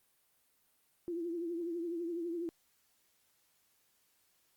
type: tone with vibrato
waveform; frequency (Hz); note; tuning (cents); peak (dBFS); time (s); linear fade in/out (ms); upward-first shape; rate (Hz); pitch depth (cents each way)
sine; 340; F4; -46; -35; 1.08-2.49; 0; triangle; 12; 82
effects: white hiss -73 dBFS RMS until 4.56 s + Opus 32 kbps